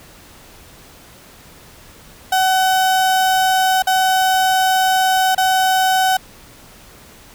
35% pulse tone with dropouts, 754 Hz, F#5, 32 cents sharp, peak -11 dBFS, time 2.32-6.17 s, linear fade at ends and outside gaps 5 ms, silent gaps 3.823-3.87 / 5.349-5.378 s, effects pink hiss -43 dBFS RMS until 7.34 s

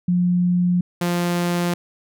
sine / sawtooth tone pair in turn, 177.8 / 174.54 Hz, F3 / F3, +31 / -1 cents, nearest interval unison, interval 32 cents, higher first, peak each -15 dBFS, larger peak neither, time 0.08-0.81 / 1.01-1.74 s, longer neither, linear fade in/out 5 ms, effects none

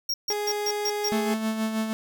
square tone bursts, 5588 Hz, F8, in tune, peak -25 dBFS, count 6, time 0.09-1.09 s, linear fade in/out 5 ms, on 50 ms, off 140 ms
30% pulse tone, 415.3 Hz, G#4, in tune, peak -24 dBFS, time 0.3-1.34 s, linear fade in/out 2 ms
45% pulse tone with tremolo, 220 Hz, A3, in tune, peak -23 dBFS, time 1.12-1.93 s, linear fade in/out 0 ms, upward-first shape sine, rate 6.3 Hz, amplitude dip 50%
effects none

